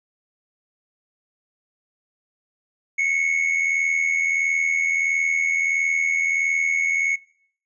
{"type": "tone with amplitude modulation", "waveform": "triangle", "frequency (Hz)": 2200, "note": "C#7", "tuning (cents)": -14, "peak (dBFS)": -14, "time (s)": [2.98, 7.16], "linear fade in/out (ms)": 10, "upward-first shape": "sine", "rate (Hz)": 81.5, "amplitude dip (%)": 55, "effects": ["noise-tail reverb RT60 0.6 s tail -22 dB re dry", "resampled to 22050 Hz"]}